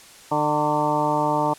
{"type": "harmonic tone with a mistuned harmonic", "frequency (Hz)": 150, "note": "D3", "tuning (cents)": 37, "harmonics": [1, 2, 3, 4, 5, 6, 7, 8], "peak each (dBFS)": [-30, -27, -31, -26, -29, -22, -31, -30], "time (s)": [0.31, 1.54], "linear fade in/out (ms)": 10, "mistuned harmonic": 8, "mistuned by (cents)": -62, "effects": ["white hiss -46 dBFS RMS until 1.58 s", "low-pass 10000 Hz 12 dB/octave"]}